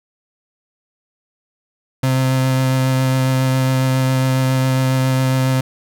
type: tone with vibrato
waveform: 35% pulse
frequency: 130.81 Hz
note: C3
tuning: in tune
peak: -12 dBFS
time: 2.03-5.61 s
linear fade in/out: 5 ms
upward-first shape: triangle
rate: 7.3 Hz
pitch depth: 13 cents each way
effects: none